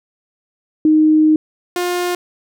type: tone pair in turn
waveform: sine / sawtooth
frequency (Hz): 310 / 355.2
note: D#4 / F4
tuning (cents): -6 / +29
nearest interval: major second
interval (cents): 235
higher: second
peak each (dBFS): -8 / -13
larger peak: first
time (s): 0.85-1.36 / 1.76-2.15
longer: first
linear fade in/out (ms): 2
effects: none